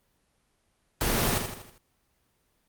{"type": "noise with echo", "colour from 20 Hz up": "pink", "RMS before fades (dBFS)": -26, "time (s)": [1.01, 1.38], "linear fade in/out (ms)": 0, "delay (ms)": 80, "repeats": 5, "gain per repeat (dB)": -6, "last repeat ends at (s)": 1.78, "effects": ["pink hiss -71 dBFS RMS until 2.68 s", "Opus 24 kbps"]}